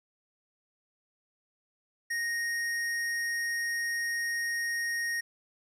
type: tone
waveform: square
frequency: 1864.7 Hz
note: A#6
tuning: in tune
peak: -30 dBFS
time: 2.1-5.21 s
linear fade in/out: 10 ms
effects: low-pass 12000 Hz 12 dB/octave + 12-bit